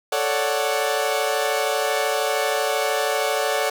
sawtooth chord, D major seventh, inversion second, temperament equal, 440 / 554.4 / 587.3 / 740 Hz, A4 / C#5 / D5 / F#5, 0 / 0 / 0 / 0 cents, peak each -22 dBFS, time 0.12-3.7 s, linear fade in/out 5 ms, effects none

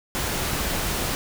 pink noise, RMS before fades -26 dBFS, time 0.15-1.15 s, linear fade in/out 0 ms, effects none

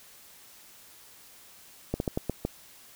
slowing click train, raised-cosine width 2 ms, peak -14 dBFS, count 6, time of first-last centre 1.94-2.45 s, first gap 61 ms, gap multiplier 1.26, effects white hiss -53 dBFS RMS until 2.95 s

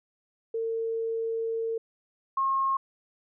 sine tone pair in turn, 453.3 / 1078.1 Hz, A#4 / C#6, -48 / -49 cents, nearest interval octave + minor third, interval 1499 cents, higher second, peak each -27 / -23 dBFS, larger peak second, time 0.54-1.78 / 2.37-2.77 s, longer first, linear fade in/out 5 ms, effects none

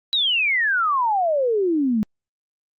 sine exponential sweep, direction down, 3951 to 205.1 Hz, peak -17 dBFS, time 0.13-2.03 s, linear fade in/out 0 ms, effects Opus 48 kbps

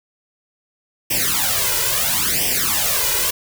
white noise with flanger, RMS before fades -19 dBFS, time 1.1-3.31 s, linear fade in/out 10 ms, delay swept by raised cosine 0.36 to 2.06 ms, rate 0.74 Hz, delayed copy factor +0.95, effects none

